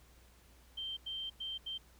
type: tone bursts at uneven times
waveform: sine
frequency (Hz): 3136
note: G7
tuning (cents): 0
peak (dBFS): -38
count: 4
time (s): 0.77-0.97 / 1.06-1.3 / 1.4-1.58 / 1.66-1.78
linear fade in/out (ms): 10
effects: added 60 Hz sine -61 dBFS peak until 1.99 s + pink hiss -65 dBFS RMS until 1.99 s